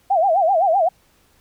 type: tone with vibrato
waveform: sine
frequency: 716 Hz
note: F5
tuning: 43 cents sharp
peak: -13 dBFS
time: 0.1-0.89 s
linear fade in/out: 10 ms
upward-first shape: sine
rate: 7.8 Hz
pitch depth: 210 cents each way
effects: pink hiss -58 dBFS RMS until 1.4 s